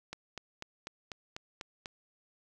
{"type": "click train", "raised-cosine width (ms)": 0.2, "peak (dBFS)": -23, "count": 8, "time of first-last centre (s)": [0.13, 1.858], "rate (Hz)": 4.05, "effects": []}